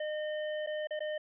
square tone with dropouts, 610 Hz, D#5, 34 cents flat, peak -34 dBFS, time 0-1.18 s, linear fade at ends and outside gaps 5 ms, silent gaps 0.664-0.671 / 0.872-0.907 / 0.993-1.004 s, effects resampled to 8000 Hz

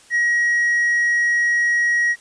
triangle tone with hard clipping, 1900 Hz, A#6, 33 cents sharp, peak -14 dBFS, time 0.1-2.16 s, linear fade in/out 50 ms, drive 1 dB, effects white hiss -49 dBFS RMS until 2.2 s + resampled to 22050 Hz

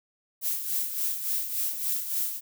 violet noise with tremolo, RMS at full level -27 dBFS, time 0.41-2.41 s, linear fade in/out 50 ms, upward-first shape sine, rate 3.5 Hz, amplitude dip 60%, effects none

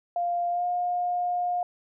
sine tone with pitch glide, 698 to 711.8 Hz, F5 to F5, -1 to +33 cents, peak -24 dBFS, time 0.16-1.63 s, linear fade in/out 2 ms, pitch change +34 cents, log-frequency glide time 0.5-0.65 s, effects none

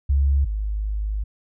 sine tone pair in turn, 69.3 / 51.92 Hz, C#2 / G#1, 0 / 0 cents, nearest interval perfect fourth, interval 500 cents, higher first, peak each -15 / -22 dBFS, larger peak first, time 0.09-0.45 / 0.45-1.24 s, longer second, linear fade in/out 10 ms, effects none

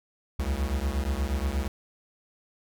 square beating tone pair, 64.9 / 73.3 Hz, C2 / D2, -13 / -3 cents, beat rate 8.4 Hz, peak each -29 / -30 dBFS, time 0.39-1.68 s, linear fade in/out 5 ms, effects none

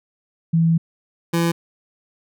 sine / 25% pulse tone pair in turn, 164.81 / 168.56 Hz, E3 / E3, 0 / +39 cents, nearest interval unison, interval 39 cents, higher second, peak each -13 dBFS, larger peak neither, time 0.53-0.78 / 1.33-1.52 s, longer first, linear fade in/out 10 ms, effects none

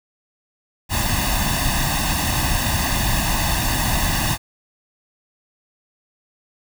pink noise with comb filter, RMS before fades -20 dBFS, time 0.89-4.38 s, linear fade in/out 50 ms, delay 1.1 ms, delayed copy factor +0.85, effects none

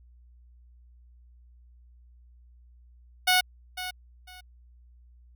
10% pulse tone with echo, 734 Hz, F#5, 14 cents flat, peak -11 dBFS, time 3.27-3.41 s, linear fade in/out 10 ms, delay 500 ms, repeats 2, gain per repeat -13 dB, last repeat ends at 4.41 s, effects added 60 Hz sine -52 dBFS peak until 5.35 s

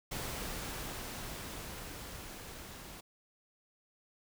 pink noise with level ramp, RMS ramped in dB -39 to -49 dBFS, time 0.11-3.01 s, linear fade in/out 10 ms, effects none

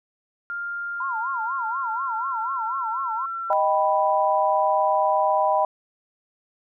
sine tone with pitch glide, 1400 to 1353.9 Hz, F6 to E6, +4 to +46 cents, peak -27 dBFS, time 0.5-3.53 s, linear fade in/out 0 ms, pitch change -58 cents, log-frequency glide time 0.92-2.99 s
sine tone with vibrato, 977 Hz, B5, 19 cents flat, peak -26 dBFS, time 1-3.26 s, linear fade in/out 5 ms, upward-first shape sine, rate 4.1 Hz, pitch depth 200 cents each way
sine chord, Eb augmented, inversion none, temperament equal, 622.3 / 784 / 987.8 Hz, Eb5 / G5 / B5, 0 / 0 / 0 cents, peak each -22 dBFS, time 3.5-5.65 s, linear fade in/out 2 ms
effects none

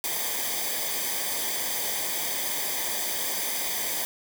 white noise with comb filter, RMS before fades -29 dBFS, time 0.04-4.05 s, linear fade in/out 0 ms, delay 0.73 ms, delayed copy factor -0.75, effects none

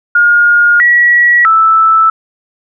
sine tone with pitch steps, 1425 / 1926 / 1317 Hz, F6 / B6 / E6, +34 / -44 / -2 cents, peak -4 dBFS, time 0.15-2.1 s, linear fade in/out 5 ms, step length 650 ms, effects none

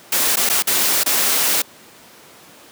white noise with dropouts, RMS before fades -17 dBFS, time 0.12-1.62 s, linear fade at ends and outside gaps 5 ms, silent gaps 0.359-0.369 / 0.491-0.497 / 0.624-0.671 / 1.035-1.06 s, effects pink hiss -44 dBFS RMS until 2.71 s + high-pass 200 Hz 12 dB/octave

